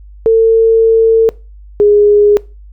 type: tone pair in turn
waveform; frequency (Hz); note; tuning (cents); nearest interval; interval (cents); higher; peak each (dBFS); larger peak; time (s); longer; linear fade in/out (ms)
sine; 449.9 / 413.7; A4 / G#4; +39 / -7; minor second; 146; first; -4; neither; 0.26-1.29 / 1.8-2.37; first; 0
effects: noise-tail reverb RT60 0.3 s tail -22 dB re dry + added 50 Hz sine -32 dBFS peak until 2.72 s